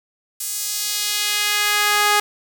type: tone with high-pass filter sweep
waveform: sawtooth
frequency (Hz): 415.3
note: G#4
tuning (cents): 0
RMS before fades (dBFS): -20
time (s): 0.4-2.2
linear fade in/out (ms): 5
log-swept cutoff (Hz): 8300 to 960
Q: 1
effects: 7-bit